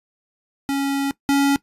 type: tone pair in turn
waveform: square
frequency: 277.2 / 279.5 Hz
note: C#4 / C#4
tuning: 0 / +14 cents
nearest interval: unison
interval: 14 cents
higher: second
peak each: -20 / -15 dBFS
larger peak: second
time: 0.69-1.11 / 1.29-1.56 s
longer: first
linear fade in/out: 0 ms
effects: noise-tail reverb RT60 0.1 s tail -19 dB re dry + resampled to 32000 Hz